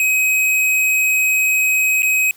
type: tone with dropouts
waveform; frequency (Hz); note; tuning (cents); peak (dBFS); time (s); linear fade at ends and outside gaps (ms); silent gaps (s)
square; 2533; D#7; +30; -14; 0-2.31; 1; 2.022-2.03
effects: white hiss -49 dBFS RMS until 2.36 s

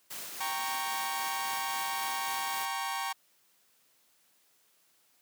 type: noise with tremolo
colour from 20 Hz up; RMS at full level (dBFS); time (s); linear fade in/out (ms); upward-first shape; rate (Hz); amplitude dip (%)
white; -40; 0.1-2.66; 10; triangle; 3.7; 30
type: chord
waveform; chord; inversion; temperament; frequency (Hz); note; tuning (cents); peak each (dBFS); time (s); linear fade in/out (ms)
sawtooth; G diminished; none; equal with one note detuned; 784 / 929.1 / 1108.7; G5 / Bb5 / Db6; 0 / -6 / 0; -33; 0.4-3.13; 10
effects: white hiss -68 dBFS RMS until 5.21 s + high-pass 150 Hz 12 dB/octave

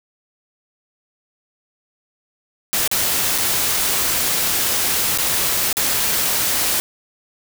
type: noise with dropouts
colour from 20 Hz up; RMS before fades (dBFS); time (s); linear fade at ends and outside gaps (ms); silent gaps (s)
white; -19; 2.73-6.8; 0; 2.876-2.914 / 3.379-3.384 / 5.176-5.185 / 5.728-5.769
effects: none

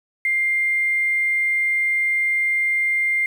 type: tone with quantisation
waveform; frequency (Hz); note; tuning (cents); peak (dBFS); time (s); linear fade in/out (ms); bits
sine; 2100; C7; +6; -17; 0.25-3.26; 2; 7
effects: none

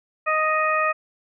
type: harmonic tone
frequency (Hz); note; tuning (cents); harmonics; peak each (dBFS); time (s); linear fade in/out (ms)
623; D#5; +2; 1 / 2 / 3 / 4; -25 / -21 / -26 / -27; 0.26-0.93; 20
effects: none

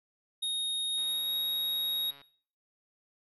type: tone with pitch glide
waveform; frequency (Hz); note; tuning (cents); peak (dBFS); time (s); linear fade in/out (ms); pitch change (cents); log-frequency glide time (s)
square; 3729 to 3775; A#7 to A#7; 0 to +21; -30; 0.42-2.11; 10; +21; 0.89-1.35
type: click train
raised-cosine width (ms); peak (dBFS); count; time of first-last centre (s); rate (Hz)
0.3; -39; 174; 0.98-2.216; 140
effects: noise-tail reverb RT60 0.5 s tail -19 dB re dry

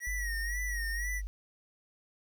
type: tone with vibrato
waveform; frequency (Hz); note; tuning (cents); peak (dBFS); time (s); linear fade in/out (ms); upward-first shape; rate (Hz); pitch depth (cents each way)
square; 1900; A#6; +33; -35; 0-1.22; 50; sine; 2; 75
type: tone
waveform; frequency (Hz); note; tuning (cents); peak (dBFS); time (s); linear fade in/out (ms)
sine; 49; G1; 0; -34; 0.07-1.27; 0
effects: 11-bit

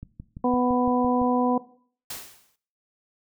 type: click train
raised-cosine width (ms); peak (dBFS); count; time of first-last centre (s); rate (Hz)
5; -25; 8; 0.03-1.216; 5.9
type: harmonic tone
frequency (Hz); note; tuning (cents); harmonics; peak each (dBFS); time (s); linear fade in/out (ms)
248.1; B3; +8; 1 / 2 / 3 / 4; -22 / -25 / -27 / -28; 0.44-1.58; 5
type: noise with exponential decay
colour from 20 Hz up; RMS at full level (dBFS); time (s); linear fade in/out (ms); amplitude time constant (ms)
white; -32; 2.1-2.56; 5; 100
effects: noise-tail reverb RT60 0.5 s tail -17 dB re dry

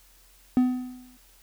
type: tone with exponential decay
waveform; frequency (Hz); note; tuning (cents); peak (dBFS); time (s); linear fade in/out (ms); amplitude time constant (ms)
triangle; 251.8; B3; +34; -13; 0.57-1.17; 1; 130
effects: added 43 Hz sine -58 dBFS peak until 1.42 s + white hiss -58 dBFS RMS until 1.42 s

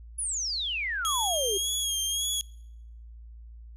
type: exponential sweep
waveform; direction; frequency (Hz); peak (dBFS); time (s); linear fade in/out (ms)
sine; down; 10640 to 373.8; -28; 0.18-1.58; 10
type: tone with vibrato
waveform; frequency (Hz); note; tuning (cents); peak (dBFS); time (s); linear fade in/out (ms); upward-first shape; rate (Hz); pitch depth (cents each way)
20% pulse; 3274; G#7; -25; -21; 1.05-2.41; 0; sine; 1.8; 55
effects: noise-tail reverb RT60 0.9 s tail -26 dB re dry + added 57 Hz sine -43 dBFS peak until 3.76 s

